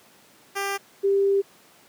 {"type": "tone pair in turn", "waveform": ["10% pulse", "sine"], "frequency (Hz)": [396.8, 395.3], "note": ["G4", "G4"], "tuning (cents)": [21, 15], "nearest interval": "unison", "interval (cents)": 6, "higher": "first", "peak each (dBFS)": -17, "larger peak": "neither", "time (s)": [[0.55, 0.78], [1.03, 1.42]], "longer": "second", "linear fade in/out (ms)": 20, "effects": ["pink hiss -54 dBFS RMS until 1.88 s", "high-pass 200 Hz 12 dB/octave"]}